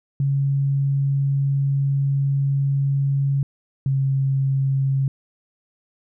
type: tone pair in turn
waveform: sine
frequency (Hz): 138.59 / 135.66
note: C#3 / C#3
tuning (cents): 0 / -37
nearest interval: unison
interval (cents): 37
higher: first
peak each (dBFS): -17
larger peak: neither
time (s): 0.2-3.43 / 3.86-5.08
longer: first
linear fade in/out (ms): 2
effects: none